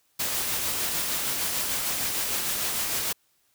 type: noise with tremolo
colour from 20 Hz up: white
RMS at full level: -27 dBFS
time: 0.19-3.13 s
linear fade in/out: 10 ms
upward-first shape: sine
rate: 6.6 Hz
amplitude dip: 25%
effects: white hiss -68 dBFS RMS until 3.54 s